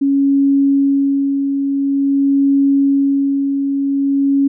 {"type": "tone with tremolo", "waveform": "sine", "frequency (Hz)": 277.2, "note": "C#4", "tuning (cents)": 0, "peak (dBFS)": -9, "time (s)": [0.01, 4.48], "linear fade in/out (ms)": 10, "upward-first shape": "sine", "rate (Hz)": 0.48, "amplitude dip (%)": 45, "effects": []}